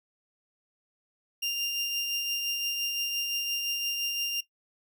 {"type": "tone with tremolo", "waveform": "30% pulse", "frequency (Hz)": 2794, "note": "F7", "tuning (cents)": 0, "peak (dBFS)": -24, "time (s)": [1.42, 4.41], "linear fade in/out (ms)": 10, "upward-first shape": "triangle", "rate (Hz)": 5.8, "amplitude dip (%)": 35, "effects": ["noise-tail reverb RT60 0.1 s tail -17 dB re dry"]}